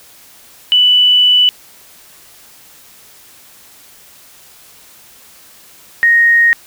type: tone pair in turn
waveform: sine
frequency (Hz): 2975 / 1865.8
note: F#7 / A#6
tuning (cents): +9 / +1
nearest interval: minor sixth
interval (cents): 808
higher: first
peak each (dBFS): -6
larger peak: neither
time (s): 0.72-1.49 / 6.03-6.53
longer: first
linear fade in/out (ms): 0
effects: white hiss -42 dBFS RMS until 6.66 s